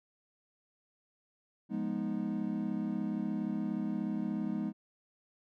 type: chord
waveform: triangle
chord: F half-diminished seventh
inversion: none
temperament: equal with one note detuned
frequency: 174.61 / 207.7 / 244.7 / 311.1 Hz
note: F3 / Ab3 / Cb4 / Eb4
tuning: 0 / 0 / -16 / 0 cents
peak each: -39 / -33 / -36 / -37 dBFS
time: 1.69-4.73 s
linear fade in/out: 50 ms
effects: none